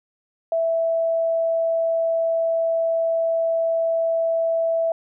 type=tone; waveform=sine; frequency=659.3 Hz; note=E5; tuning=in tune; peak=-18 dBFS; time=0.52-4.92 s; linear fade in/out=2 ms; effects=none